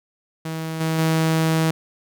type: tone with level steps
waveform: sawtooth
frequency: 160.7 Hz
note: E3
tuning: 44 cents flat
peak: -22 / -16 / -13 dBFS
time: 0.45-1.71 s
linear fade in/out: 5 ms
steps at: 0.8 / 0.98 s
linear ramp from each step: 10 ms
effects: none